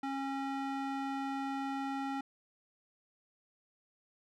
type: tone with band-pass filter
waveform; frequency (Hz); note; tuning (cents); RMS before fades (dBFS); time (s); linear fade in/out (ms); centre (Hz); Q
square; 272.7; C#4; -28; -37; 0.03-2.21; 5; 870; 0.75
effects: none